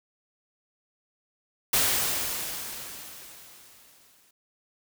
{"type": "noise with exponential decay", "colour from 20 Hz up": "white", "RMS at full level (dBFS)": -22, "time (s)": [1.73, 4.31], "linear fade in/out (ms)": 5, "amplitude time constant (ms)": 560, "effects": []}